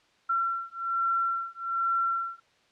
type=beating tone pair; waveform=sine; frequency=1358 / 1359.2 Hz; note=F6 / F6; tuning=-49 / -47 cents; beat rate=1.2 Hz; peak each=-29 dBFS; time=0.29-2.4 s; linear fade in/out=10 ms; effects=white hiss -64 dBFS RMS until 2.71 s + low-pass 4000 Hz 12 dB/octave